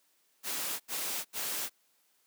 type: noise bursts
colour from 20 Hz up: white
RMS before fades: -35 dBFS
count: 3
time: 0.43-1.698 s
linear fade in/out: 50 ms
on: 370 ms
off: 79 ms
effects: white hiss -71 dBFS RMS until 2.26 s + high-pass 200 Hz 12 dB/octave